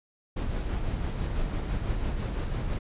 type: noise with tremolo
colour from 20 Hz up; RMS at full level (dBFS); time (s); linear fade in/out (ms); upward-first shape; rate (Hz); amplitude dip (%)
brown; -28; 0.36-2.79; 10; sine; 6; 35
effects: resampled to 8000 Hz